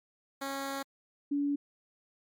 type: tone pair in turn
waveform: 10% pulse / sine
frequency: 274.1 / 285.7 Hz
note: C#4 / D4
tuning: -19 / -48 cents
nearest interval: minor second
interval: 71 cents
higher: second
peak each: -26 / -27 dBFS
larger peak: first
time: 0.41-0.83 / 1.31-1.56 s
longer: first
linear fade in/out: 10 ms
effects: MP3 96 kbps